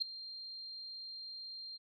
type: tone with ADSR envelope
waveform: sine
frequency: 4186 Hz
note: C8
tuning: in tune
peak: -27 dBFS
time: 0-1.78 s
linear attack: 21 ms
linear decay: 4 ms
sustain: -17 dB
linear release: 25 ms
effects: tanh soft clip ceiling -23 dBFS